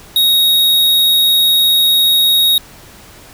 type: tone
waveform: square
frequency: 3763 Hz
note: A#7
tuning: 16 cents sharp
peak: -9 dBFS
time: 0.16-2.58 s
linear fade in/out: 2 ms
effects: pink hiss -39 dBFS RMS until 3.33 s